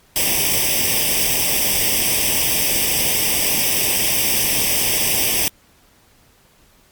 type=noise with comb filter; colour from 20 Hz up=white; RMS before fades=-18 dBFS; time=0.16-5.48 s; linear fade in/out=0 ms; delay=0.36 ms; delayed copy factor=+0.9; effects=pink hiss -54 dBFS RMS until 6.91 s + Opus 48 kbps